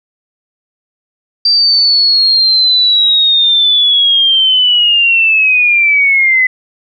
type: linear sweep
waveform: sine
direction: down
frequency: 4699 to 2008 Hz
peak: -6 dBFS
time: 1.45-6.47 s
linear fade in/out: 5 ms
effects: none